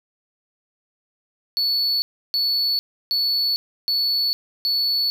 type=tone bursts; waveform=triangle; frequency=4435 Hz; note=C#8; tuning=in tune; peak=-17 dBFS; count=5; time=1.57-5.1 s; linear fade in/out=0 ms; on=450 ms; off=320 ms; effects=none